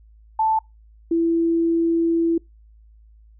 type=tone pair in turn; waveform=sine; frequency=880 / 333.1 Hz; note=A5 / E4; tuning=0 / +18 cents; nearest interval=octave + perfect fourth; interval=1682 cents; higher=first; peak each=-16 / -16 dBFS; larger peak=neither; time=0.39-0.59 / 1.11-2.38 s; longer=second; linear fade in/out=5 ms; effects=noise-tail reverb RT60 0.2 s tail -26 dB re dry + added 54 Hz sine -47 dBFS peak until 3.39 s